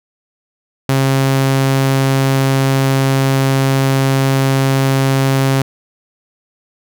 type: tone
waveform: sawtooth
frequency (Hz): 134.9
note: C#3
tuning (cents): -47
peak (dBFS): -7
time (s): 0.89-5.62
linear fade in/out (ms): 2
effects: none